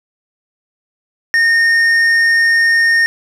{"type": "tone with tanh clipping", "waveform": "triangle", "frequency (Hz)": 1837, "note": "A#6", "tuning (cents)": -26, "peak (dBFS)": -10, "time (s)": [1.34, 3.06], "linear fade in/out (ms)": 0, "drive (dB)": 11, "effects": []}